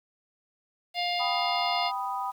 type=harmonic tone; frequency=705 Hz; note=F5; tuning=16 cents sharp; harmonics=1 / 3 / 4 / 5 / 6 / 7; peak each=-29 / -34 / -35 / -36 / -37 / -37 dBFS; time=0.94-1.92 s; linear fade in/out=50 ms
type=chord; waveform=sine; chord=G augmented; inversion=none; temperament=equal; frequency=784 / 987.8 / 1244.5 Hz; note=G5 / B5 / D#6; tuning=0 / 0 / 0 cents; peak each=-33 / -32 / -35 dBFS; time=1.19-2.32 s; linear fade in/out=20 ms
effects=9-bit